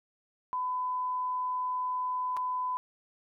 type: tone with dropouts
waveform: sine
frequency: 1005 Hz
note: B5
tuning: 30 cents sharp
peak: -29 dBFS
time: 0.53-2.77 s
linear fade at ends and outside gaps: 0 ms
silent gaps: 2.367-2.371 s
effects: none